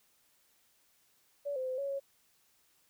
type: tone with pitch steps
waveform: sine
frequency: 571 / 517 / 514 / 557 / 552 Hz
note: D5 / C5 / C5 / C#5 / C#5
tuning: -49 / -21 / -31 / +8 / -7 cents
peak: -33 dBFS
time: 1.45-2 s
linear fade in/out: 20 ms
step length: 110 ms
effects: white hiss -70 dBFS RMS until 2.89 s